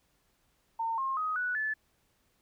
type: tone with pitch steps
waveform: sine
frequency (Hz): 909 / 1068.6 / 1256.2 / 1476.7 / 1735.9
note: A#5 / C6 / D#6 / F#6 / A6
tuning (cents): -44 / +36 / +16 / -4 / -24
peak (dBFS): -29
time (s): 0.79-1.74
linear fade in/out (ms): 10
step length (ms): 190
effects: pink hiss -72 dBFS RMS until 2.41 s